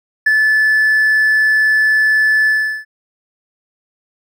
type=tone with ADSR envelope; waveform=triangle; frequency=1738 Hz; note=A6; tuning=22 cents flat; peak=-4 dBFS; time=0.26-2.85 s; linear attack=9 ms; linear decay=27 ms; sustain=-3 dB; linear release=380 ms; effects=tanh soft clip ceiling -4 dBFS